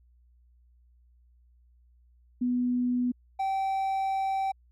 sine / triangle tone pair in turn, 246.9 / 774 Hz, B3 / G5, 0 / -22 cents, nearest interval octave + minor sixth, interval 1978 cents, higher second, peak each -24 dBFS, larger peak neither, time 2.41-3.12 / 3.39-4.52 s, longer second, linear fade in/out 10 ms, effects added 60 Hz sine -58 dBFS peak until 4.71 s

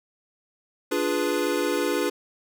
square chord, D diminished seventh, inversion none, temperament equal, 293.7 / 349.2 / 415.3 / 493.9 Hz, D4 / F4 / Ab4 / Cb5, 0 / 0 / 0 / 0 cents, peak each -29 dBFS, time 0.91-2.1 s, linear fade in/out 10 ms, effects none

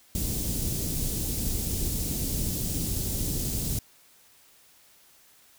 pink band-stop noise, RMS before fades -29 dBFS, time 0.15-3.79 s, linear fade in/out 2 ms, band 270 to 6500 Hz, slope 12 dB/octave, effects white hiss -58 dBFS RMS until 5.58 s

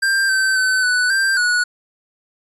square tone with pitch steps, 1585 / 1546 / 1522 / 1487 / 1577 / 1464 Hz, G6 / G6 / F#6 / F#6 / G6 / F#6, +19 / -24 / +48 / +8 / +10 / -19 cents, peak -15 dBFS, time 0.02-1.64 s, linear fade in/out 10 ms, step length 270 ms, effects resampled to 24000 Hz

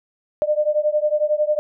sine beating tone pair, 598 / 609 Hz, D5 / D#5, +31 / -37 cents, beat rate 11 Hz, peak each -19 / -20 dBFS, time 0.42-1.59 s, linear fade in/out 0 ms, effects none

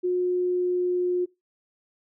sine tone with pitch glide, 360.8 to 358.3 Hz, F#4 to F4, -44 to +44 cents, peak -21 dBFS, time 0.03-1.26 s, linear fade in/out 20 ms, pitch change -12 cents, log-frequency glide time 0.14-1.15 s, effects noise-tail reverb RT60 0.2 s tail -20 dB re dry

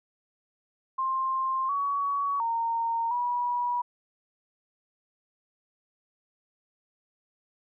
sine tone with pitch steps, 1055 / 1126 / 921 / 971 Hz, C6 / C#6 / A#5 / B5, +14 / +27 / -21 / -30 cents, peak -25 dBFS, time 0.98-3.82 s, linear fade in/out 10 ms, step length 710 ms, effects none

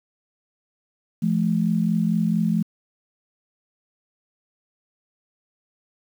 sine tone pair together, 171 / 215.4 Hz, F3 / A3, -36 / -37 cents, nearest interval major third, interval 399 cents, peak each -21 dBFS, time 1.22-2.63 s, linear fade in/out 10 ms, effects 8-bit

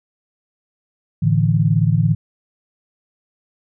sine chord, A suspended fourth, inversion none, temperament equal, 110 / 146.83 / 164.81 Hz, A2 / D3 / E3, 0 / 0 / 0 cents, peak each -17 dBFS, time 1.22-2.15 s, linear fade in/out 10 ms, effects none

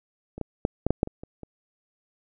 clicks, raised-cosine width 2 ms, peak -24 / -16 / -8 / -9 / -7 / -7 / -21 / -25 / -26 dBFS, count 9, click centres 0.38 / 0.413 / 0.651 / 0.866 / 0.906 / 1.031 / 1.074 / 1.235 / 1.433 s, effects none

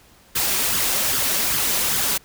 white noise with flanger, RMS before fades -21 dBFS, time 0.35-2.18 s, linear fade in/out 10 ms, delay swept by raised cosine 0.6 to 5.3 ms, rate 2.5 Hz, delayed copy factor +0.6, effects pink hiss -52 dBFS RMS until 2.24 s

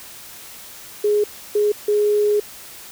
sine tone bursts at uneven times, 416.8 Hz, G#4, 6 cents sharp, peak -14 dBFS, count 3, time 1.04-1.24 / 1.55-1.72 / 1.88-2.4 s, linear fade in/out 5 ms, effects white hiss -39 dBFS RMS until 2.91 s

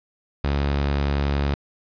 sawtooth tone, 70.7 Hz, C#2, 35 cents sharp, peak -16 dBFS, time 0.44-1.54 s, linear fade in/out 0 ms, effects resampled to 11025 Hz + 7-bit

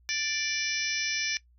harmonic tone, 587.3 Hz, D5, in tune, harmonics 3 / 4 / 5 / 6 / 7 / 8 / 9 / 10, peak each -36 / -33 / -41 / -40 / -43 / -43 / -34 / -36 dBFS, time 0.09-1.37 s, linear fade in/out 0 ms, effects noise-tail reverb RT60 0.1 s tail -18 dB re dry + added 60 Hz sine -58 dBFS peak until 1.58 s

